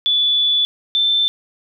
sine tone pair in turn, 3458 / 3545 Hz, A7 / A7, -31 / +12 cents, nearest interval unison, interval 43 cents, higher second, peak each -13 dBFS, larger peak neither, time 0.06-0.65 / 0.95-1.28 s, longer first, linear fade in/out 0 ms, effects none

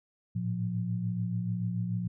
sine tone cluster, 108.2 / 115.1 / 177.4 Hz, A2 / A#2 / F3, -29 / -22 / +27 cents, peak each -39 / -32 / -32 dBFS, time 0.35-2.08 s, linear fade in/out 10 ms, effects none

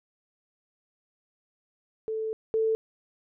sine tone pair in turn, 440 / 443.3 Hz, A4 / A4, 0 / +13 cents, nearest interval unison, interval 13 cents, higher second, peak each -28 / -22 dBFS, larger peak second, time 2.08-2.33 / 2.54-2.75 s, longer first, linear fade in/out 0 ms, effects none

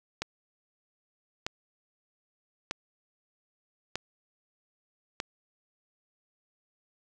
click train, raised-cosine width 0.2 ms, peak -14 dBFS, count 5, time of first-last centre 0.22-5.201 s, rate 0.803 Hz, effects none

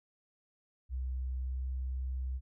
sine tone with pitch glide, 64 to 64.48 Hz, C2 to C2, -38 to -25 cents, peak -33 dBFS, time 0.89-2.41 s, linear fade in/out 50 ms, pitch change +13 cents, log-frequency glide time 1.44-1.67 s, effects none

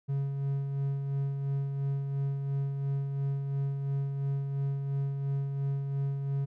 triangle tone with tremolo, 138.59 Hz, C#3, in tune, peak -25 dBFS, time 0.08-6.46 s, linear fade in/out 20 ms, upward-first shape sine, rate 2.9 Hz, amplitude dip 40%, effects none

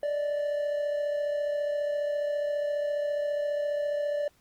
triangle tone pair together, 584 / 618.7 Hz, D5 / D#5, -10 / -10 cents, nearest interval minor second, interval 100 cents, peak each -25 / -36 dBFS, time 0.03-4.28 s, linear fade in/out 2 ms, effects pink hiss -65 dBFS RMS until 4.4 s + Opus 32 kbps

